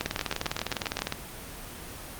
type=two click trains; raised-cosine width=0.2 ms; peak=-10 / -11 dBFS; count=22 / 9; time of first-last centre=0.01-1.071 / 0.06-1.124 s; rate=19.8 / 7.52 Hz; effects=pink hiss -41 dBFS RMS until 2.19 s + Opus 24 kbps